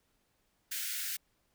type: high-pass noise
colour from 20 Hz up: white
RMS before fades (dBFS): -37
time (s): 0.71-1.17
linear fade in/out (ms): 10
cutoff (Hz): 1400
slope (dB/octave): 96
effects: pink hiss -75 dBFS RMS until 1.54 s